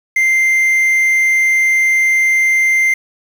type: tone with quantisation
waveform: triangle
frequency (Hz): 2090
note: C7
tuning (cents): -2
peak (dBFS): -8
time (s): 0.16-2.94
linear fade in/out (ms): 5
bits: 6
effects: none